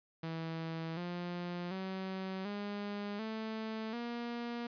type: tone with pitch steps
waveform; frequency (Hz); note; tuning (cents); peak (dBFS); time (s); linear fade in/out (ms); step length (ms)
sawtooth; 163.1 / 175.82 / 189.53 / 204.3 / 220.2 / 237.4; E3 / F3 / F#3 / G#3 / A3 / A#3; -18 / +12 / +42 / -28 / +2 / +32; -34; 0.23-4.67; 5; 740
effects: resampled to 11025 Hz